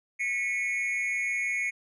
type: tone with amplitude modulation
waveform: triangle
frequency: 2195 Hz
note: C#7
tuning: 18 cents flat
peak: -21 dBFS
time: 0.19-1.71 s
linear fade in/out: 20 ms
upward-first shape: sine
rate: 226 Hz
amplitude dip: 90%
effects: resampled to 32000 Hz